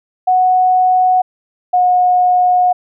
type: tone pair in turn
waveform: sine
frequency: 738 / 724.9 Hz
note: F#5 / F#5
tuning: -5 / -36 cents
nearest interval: unison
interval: 31 cents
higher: first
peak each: -8 dBFS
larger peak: neither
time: 0.27-1.22 / 1.73-2.73 s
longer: second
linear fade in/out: 10 ms
effects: none